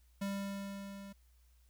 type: tone with level ramp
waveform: square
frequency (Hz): 198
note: G3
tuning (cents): +18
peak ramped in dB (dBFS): -35 to -48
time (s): 0.21-1.13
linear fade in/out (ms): 10
effects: added 60 Hz sine -63 dBFS peak until 1.69 s + white hiss -75 dBFS RMS until 1.69 s